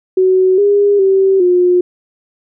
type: tone with pitch steps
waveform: sine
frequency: 373.6 / 406.2 / 385.6 / 358.1 Hz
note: F#4 / G#4 / G4 / F4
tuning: +17 / -38 / -28 / +43 cents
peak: -7 dBFS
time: 0.17-1.81 s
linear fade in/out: 5 ms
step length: 410 ms
effects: none